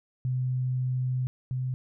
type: tone pair in turn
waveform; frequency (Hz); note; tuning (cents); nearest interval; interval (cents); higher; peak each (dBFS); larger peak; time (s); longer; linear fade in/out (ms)
sine; 127.6 / 128.22; C3 / C3; -43 / -35; unison; 8; second; -25 / -27; first; 0.25-1.27 / 1.51-1.74; first; 0
effects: none